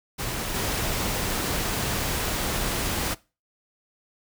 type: noise with level steps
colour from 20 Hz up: pink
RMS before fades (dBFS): -30 / -27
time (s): 0.18-3.15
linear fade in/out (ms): 20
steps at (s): 0.54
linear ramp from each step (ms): 2
effects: noise-tail reverb RT60 0.3 s tail -21 dB re dry